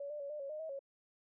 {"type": "tone with pitch steps", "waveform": "sine", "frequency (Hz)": [566, 595, 562, 600, 553, 612, 639, 551], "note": ["C#5", "D5", "C#5", "D5", "C#5", "D#5", "D#5", "C#5"], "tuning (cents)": [36, 22, 24, 37, -4, -29, 46, -11], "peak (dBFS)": -40, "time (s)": [0, 0.792], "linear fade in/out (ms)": 5, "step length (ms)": 99, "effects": []}